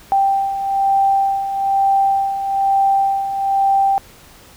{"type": "beating tone pair", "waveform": "sine", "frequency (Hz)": [784, 785.1], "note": ["G5", "G5"], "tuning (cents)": [0, 2], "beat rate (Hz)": 1.1, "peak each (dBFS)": [-21, -14], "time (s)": [0.12, 3.98], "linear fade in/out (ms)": 0, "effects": ["pink hiss -44 dBFS RMS until 4.56 s"]}